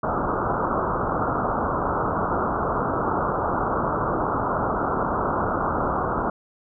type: low-pass noise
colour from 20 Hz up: white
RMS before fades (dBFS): -24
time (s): 0.03-6.3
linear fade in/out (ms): 5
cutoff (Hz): 1400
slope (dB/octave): 96
effects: none